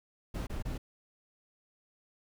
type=noise bursts; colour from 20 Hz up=brown; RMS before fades=-36 dBFS; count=3; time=0.34-0.78 s; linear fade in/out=10 ms; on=130 ms; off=25 ms; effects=none